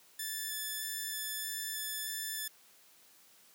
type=tone with vibrato; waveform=5% pulse; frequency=1747 Hz; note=A6; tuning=13 cents flat; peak=-26 dBFS; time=0.19-2.48 s; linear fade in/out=5 ms; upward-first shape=square; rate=1.6 Hz; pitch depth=8 cents each way; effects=white hiss -62 dBFS RMS until 3.54 s + high-pass 150 Hz 12 dB/octave

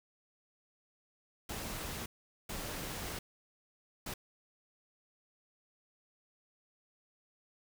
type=noise bursts at uneven times; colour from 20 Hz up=pink; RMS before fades=-41 dBFS; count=3; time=1.49-2.06 / 2.49-3.19 / 4.06-4.14 s; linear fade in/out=5 ms; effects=none

